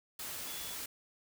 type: tone in noise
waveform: sine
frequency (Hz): 3418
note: G#7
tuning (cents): +49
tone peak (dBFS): -49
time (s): 0.47-0.75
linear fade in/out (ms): 5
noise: white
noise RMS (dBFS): -42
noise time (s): 0.19-0.86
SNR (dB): -10
effects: none